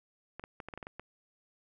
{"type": "clicks", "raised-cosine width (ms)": 0.5, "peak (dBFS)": -27, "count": 9, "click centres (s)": [0.396, 0.439, 0.602, 0.686, 0.738, 0.776, 0.828, 0.869, 0.996], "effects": []}